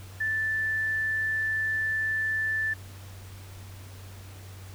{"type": "tone", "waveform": "sine", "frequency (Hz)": 1760, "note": "A6", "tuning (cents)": 0, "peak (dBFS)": -25, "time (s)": [0.2, 2.74], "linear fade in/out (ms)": 10, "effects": ["added 95 Hz sine -42 dBFS peak until 4.74 s", "pink hiss -50 dBFS RMS until 4.74 s"]}